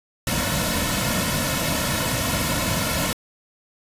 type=noise with comb filter; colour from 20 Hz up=pink; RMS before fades=-23 dBFS; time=0.27-3.13 s; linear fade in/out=2 ms; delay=2.5 ms; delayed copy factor=-0.8; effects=resampled to 32000 Hz